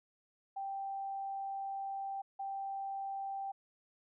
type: tone bursts at uneven times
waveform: sine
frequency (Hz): 784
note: G5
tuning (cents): 0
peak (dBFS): -37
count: 2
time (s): 0.56-2.22 / 2.39-3.52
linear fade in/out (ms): 10
effects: none